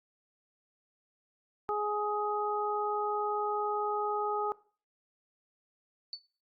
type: harmonic tone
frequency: 417.8 Hz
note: G#4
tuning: 10 cents sharp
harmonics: 1 / 2 / 3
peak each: -33 / -33 / -34 dBFS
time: 1.69-4.52 s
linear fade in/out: 0 ms
type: tone with exponential decay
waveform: sine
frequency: 4486 Hz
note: C#8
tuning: 20 cents sharp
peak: -32 dBFS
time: 6.13-6.22 s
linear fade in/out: 1 ms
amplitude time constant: 19 ms
effects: noise-tail reverb RT60 0.4 s tail -20 dB re dry + Opus 48 kbps